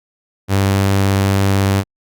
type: tone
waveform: sawtooth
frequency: 98 Hz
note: G2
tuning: in tune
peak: -8 dBFS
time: 0.48-1.84 s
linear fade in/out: 50 ms
effects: Opus 48 kbps